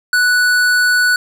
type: tone with tanh clipping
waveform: sine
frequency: 1480 Hz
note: F#6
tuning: in tune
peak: -12 dBFS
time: 0.13-1.16 s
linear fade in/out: 2 ms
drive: 17 dB
effects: none